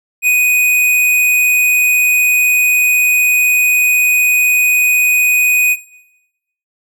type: tone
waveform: square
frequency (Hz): 2489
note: D#7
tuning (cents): 0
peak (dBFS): -9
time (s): 0.22-5.77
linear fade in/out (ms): 50
effects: noise-tail reverb RT60 0.9 s tail -17 dB re dry